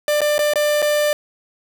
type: tone with dropouts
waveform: 45% pulse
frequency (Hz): 594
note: D5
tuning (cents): +20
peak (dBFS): -15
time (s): 0.08-1.13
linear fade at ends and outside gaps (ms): 1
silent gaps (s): 0.207-0.216 / 0.381-0.391 / 0.536-0.557 / 0.82-0.825
effects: none